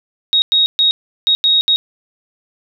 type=tone bursts at uneven times; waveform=sine; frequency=3767 Hz; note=A#7; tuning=17 cents sharp; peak=-9 dBFS; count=6; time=0.33-0.42 / 0.52-0.66 / 0.79-0.91 / 1.27-1.35 / 1.44-1.61 / 1.68-1.76 s; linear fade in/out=0 ms; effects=none